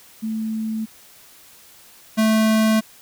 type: tone pair in turn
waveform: sine / square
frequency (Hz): 220 / 219.1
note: A3 / A3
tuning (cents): 0 / -7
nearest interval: unison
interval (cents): 7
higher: first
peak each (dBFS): -22 / -15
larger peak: second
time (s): 0.22-0.86 / 2.17-2.81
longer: neither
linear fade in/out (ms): 20
effects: white hiss -48 dBFS RMS until 3.01 s